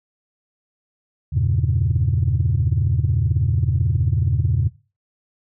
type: chord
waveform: sine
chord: E diminished seventh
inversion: none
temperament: equal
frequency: 82.41 / 98 / 116.54 / 138.59 Hz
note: E2 / G2 / Bb2 / Db3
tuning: 0 / 0 / 0 / 0 cents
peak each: -21 dBFS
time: 1.32-4.69 s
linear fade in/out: 20 ms
effects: noise-tail reverb RT60 0.3 s tail -17 dB re dry + tanh soft clip ceiling -9 dBFS